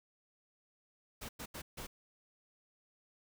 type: noise bursts at uneven times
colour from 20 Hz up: pink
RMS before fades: -45 dBFS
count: 4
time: 1.21-1.29 / 1.39-1.46 / 1.54-1.62 / 1.77-1.87 s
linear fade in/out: 10 ms
effects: none